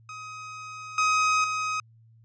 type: tone with level steps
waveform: 30% pulse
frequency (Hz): 1261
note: D#6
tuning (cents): +23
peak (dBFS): -35 / -18 / -24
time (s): 0.09-1.8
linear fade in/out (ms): 2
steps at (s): 0.98 / 1.44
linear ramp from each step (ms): 2
effects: added 113 Hz sine -53 dBFS peak until 2.24 s + resampled to 16000 Hz